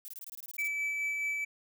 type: noise bursts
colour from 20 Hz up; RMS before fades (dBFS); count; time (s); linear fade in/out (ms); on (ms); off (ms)
violet; -44; 12; 0.05-0.675; 0; 31; 23
type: tone with tremolo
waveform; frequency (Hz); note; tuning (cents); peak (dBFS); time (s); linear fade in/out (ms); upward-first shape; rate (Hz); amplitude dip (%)
triangle; 2306; D7; -32; -28; 0.58-1.45; 10; sine; 4.7; 25
effects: none